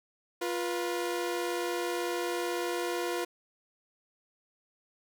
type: tone pair together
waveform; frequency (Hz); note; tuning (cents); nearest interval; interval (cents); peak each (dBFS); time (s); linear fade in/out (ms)
sawtooth; 350.3 / 486.4; F4 / B4; +5 / -26; tritone; 569; -28 / -31; 0.41-3.25; 10
effects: none